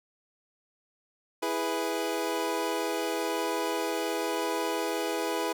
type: chord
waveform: 25% pulse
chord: E major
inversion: none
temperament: equal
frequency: 329.6 / 415.3 / 493.9 Hz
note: E4 / G#4 / B4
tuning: 0 / 0 / 0 cents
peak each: -29 dBFS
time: 1.42-5.53 s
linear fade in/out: 10 ms
effects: none